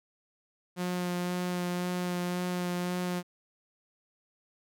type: tone with vibrato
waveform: sawtooth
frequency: 178.5 Hz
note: F3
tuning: 38 cents sharp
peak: -26 dBFS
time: 0.76-3.23 s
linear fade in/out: 50 ms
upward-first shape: sine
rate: 1.9 Hz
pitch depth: 13 cents each way
effects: none